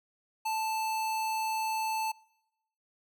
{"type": "tone", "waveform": "square", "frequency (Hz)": 880, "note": "A5", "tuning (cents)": 0, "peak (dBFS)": -30, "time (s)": [0.45, 2.12], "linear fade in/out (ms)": 10, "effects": ["noise-tail reverb RT60 0.9 s tail -25 dB re dry"]}